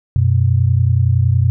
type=tone pair together; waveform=sine; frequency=92.54 / 123.3 Hz; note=F#2 / B2; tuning=+1 / -2 cents; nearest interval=perfect fourth; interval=497 cents; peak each=-13 dBFS; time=0.16-1.5 s; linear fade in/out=0 ms; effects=none